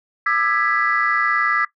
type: chord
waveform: sine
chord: E dominant seventh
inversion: third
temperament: equal with one note detuned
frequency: 1199.3 / 1318.5 / 1661.2 / 1975.5 Hz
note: D6 / E6 / G#6 / B6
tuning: +36 / 0 / 0 / 0 cents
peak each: -21 dBFS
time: 0.26-1.65 s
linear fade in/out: 5 ms
effects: noise-tail reverb RT60 0.1 s tail -17 dB re dry + tanh soft clip ceiling -7 dBFS